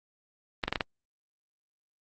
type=clicks; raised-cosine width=0.3 ms; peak=-11 dBFS; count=5; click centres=0.638 / 0.68 / 0.726 / 0.758 / 0.808 s; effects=Opus 24 kbps